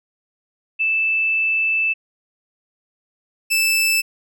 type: tone pair in turn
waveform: sine / sawtooth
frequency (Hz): 2637 / 2637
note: E7 / E7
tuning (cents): 0 / 0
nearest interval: unison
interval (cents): 0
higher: neither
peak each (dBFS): -16 / -12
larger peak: second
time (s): 0.79-1.94 / 3.5-4.02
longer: first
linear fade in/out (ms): 20
effects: none